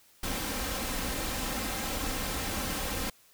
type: noise with comb filter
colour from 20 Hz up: pink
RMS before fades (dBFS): -33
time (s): 0.23-3.1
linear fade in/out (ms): 5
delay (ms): 3.8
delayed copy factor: +0.5
effects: white hiss -61 dBFS RMS until 3.33 s